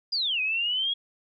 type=exponential two-way sweep; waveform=sine; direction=down then up; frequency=5000 to 2489 to 3336 Hz; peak=-24 dBFS; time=0.12-0.94 s; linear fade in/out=10 ms; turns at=0.41 s; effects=none